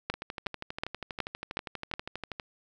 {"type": "two click trains", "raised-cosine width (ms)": 0.3, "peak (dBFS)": [-13, -20], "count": [6, 29], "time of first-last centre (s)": [[0.1, 1.938], [0.14, 2.398]], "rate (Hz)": [2.72, 12.4], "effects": []}